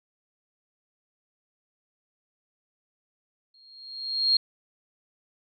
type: tone with exponential growth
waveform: sine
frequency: 4246 Hz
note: C8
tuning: 25 cents sharp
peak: -16 dBFS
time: 3.54-4.37 s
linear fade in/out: 5 ms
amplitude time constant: 180 ms
effects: none